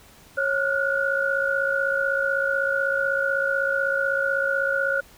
sine tone cluster, 548 / 1420 / 1476 Hz, C#5 / F6 / F#6, -20 / +28 / -5 cents, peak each -25 dBFS, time 0.37-5.01 s, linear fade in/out 10 ms, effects pink hiss -51 dBFS RMS until 5.17 s

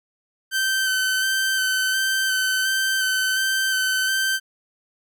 sawtooth tone with vibrato, 1540 Hz, G6, 31 cents flat, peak -16 dBFS, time 0.51-4.4 s, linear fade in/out 50 ms, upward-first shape square, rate 1.4 Hz, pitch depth 15 cents each way, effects none

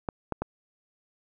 clicks, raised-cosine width 1 ms, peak -15 dBFS, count 3, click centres 0.088 / 0.323 / 0.42 s, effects none

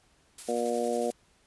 blue noise with tremolo, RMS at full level -40 dBFS, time 0.38-1.12 s, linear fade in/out 5 ms, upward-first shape square, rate 11 Hz, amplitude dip 30%
harmonic tone, 119.2 Hz, A#2, 39 cents sharp, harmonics 2 / 3 / 4 / 5 / 6, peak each -34 / -35 / -30 / -33 / -34 dBFS, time 0.48-1.11 s, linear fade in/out 10 ms
effects pink hiss -65 dBFS RMS until 1.46 s + resampled to 24000 Hz

